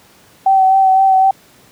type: tone with vibrato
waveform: sine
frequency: 766 Hz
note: G5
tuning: 40 cents flat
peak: -7 dBFS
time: 0.46-1.31 s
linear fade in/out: 5 ms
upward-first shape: sine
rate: 3.9 Hz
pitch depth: 20 cents each way
effects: pink hiss -47 dBFS RMS until 1.71 s + high-pass 100 Hz 12 dB/octave